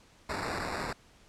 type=noise with sample-and-hold; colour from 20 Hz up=violet; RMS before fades=-35 dBFS; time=0.29-0.93 s; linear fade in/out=5 ms; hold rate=3150 Hz; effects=pink hiss -60 dBFS RMS until 1.28 s + low-pass 8000 Hz 12 dB/octave